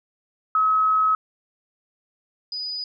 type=tone pair in turn; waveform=sine; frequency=1281 / 4958 Hz; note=E6 / D#8; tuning=-50 / -7 cents; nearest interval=octave + major seventh; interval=2343 cents; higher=second; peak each=-16 / -27 dBFS; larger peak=first; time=0.55-1.15 / 2.52-2.84 s; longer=first; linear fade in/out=2 ms; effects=none